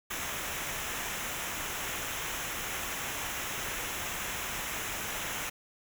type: noise with comb filter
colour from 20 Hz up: pink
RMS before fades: -36 dBFS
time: 0.1-5.5 s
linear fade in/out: 10 ms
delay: 0.22 ms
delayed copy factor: -0.65
effects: none